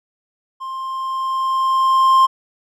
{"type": "tone with level ramp", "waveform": "triangle", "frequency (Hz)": 1055, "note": "C6", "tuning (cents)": 14, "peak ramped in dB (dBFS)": [-24, -6], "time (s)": [0.6, 2.27], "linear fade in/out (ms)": 20, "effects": []}